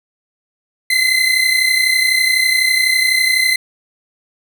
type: tone pair together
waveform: 30% pulse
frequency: 2037 / 2069 Hz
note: C7 / C7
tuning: -47 / -20 cents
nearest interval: unison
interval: 27 cents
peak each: -12 dBFS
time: 0.9-3.56 s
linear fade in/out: 5 ms
effects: none